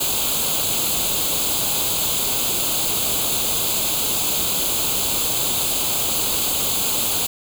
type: noise with comb filter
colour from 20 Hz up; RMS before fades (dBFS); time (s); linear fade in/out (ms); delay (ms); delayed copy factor
white; -21; 0-7.27; 10; 0.27; +0.8
effects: none